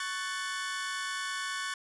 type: chord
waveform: sawtooth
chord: F# minor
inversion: second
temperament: equal with one note detuned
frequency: 1108.7 / 1494.6 / 1760 Hz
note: C#6 / F#6 / A6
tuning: 0 / +17 / 0 cents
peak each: -34 dBFS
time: 0-1.74 s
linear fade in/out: 2 ms
effects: resampled to 24000 Hz